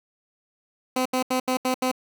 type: tone bursts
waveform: 15% pulse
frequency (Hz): 256.2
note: C4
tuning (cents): -36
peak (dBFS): -15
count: 6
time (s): 0.96-1.915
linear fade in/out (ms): 5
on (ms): 95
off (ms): 77
effects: none